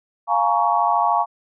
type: chord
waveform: sine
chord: Bb minor seventh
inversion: second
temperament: just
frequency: 699.2 / 839.1 / 932.3 / 1118.8 Hz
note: F5 / Ab5 / Bb5 / Db6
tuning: +2 / +18 / 0 / +16 cents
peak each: -21 dBFS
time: 0.27-1.26 s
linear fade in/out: 50 ms
effects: none